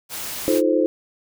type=noise; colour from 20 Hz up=white; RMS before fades=-30 dBFS; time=0.09-0.62 s; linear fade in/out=50 ms
type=chord; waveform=sine; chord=F dominant seventh; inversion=third; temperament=just; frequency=314.3 / 349.2 / 436.5 / 523.8 Hz; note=Eb4 / F4 / A4 / C5; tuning=+18 / 0 / -14 / +2 cents; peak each=-20 / -22 / -23 / -20 dBFS; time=0.48-0.86 s; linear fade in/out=0 ms
effects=none